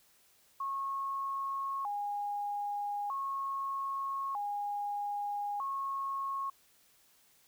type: tone with vibrato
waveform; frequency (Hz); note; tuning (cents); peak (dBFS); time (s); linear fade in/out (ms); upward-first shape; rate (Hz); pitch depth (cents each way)
sine; 946; A#5; +25; -33; 0.6-6.5; 5; square; 0.4; 250
effects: white hiss -66 dBFS RMS until 7.47 s